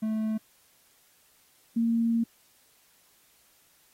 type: tone pair in turn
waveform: triangle / sine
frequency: 218.2 / 230.5 Hz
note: A3 / A#3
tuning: -14 / -19 cents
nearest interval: minor second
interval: 95 cents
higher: second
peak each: -24 / -22 dBFS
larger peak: second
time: 0.02-0.38 / 1.76-2.24 s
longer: second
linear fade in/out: 10 ms
effects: white hiss -63 dBFS RMS until 3.93 s + AAC 48 kbps